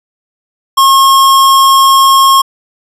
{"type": "tone", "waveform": "square", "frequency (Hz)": 1081, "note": "C#6", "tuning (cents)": -44, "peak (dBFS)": -4, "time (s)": [0.77, 2.42], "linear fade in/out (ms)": 10, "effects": ["resampled to 32000 Hz"]}